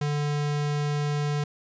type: tone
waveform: square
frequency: 146.83 Hz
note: D3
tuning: in tune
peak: -25 dBFS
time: 0.01-1.44 s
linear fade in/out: 5 ms
effects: resampled to 16000 Hz + 11-bit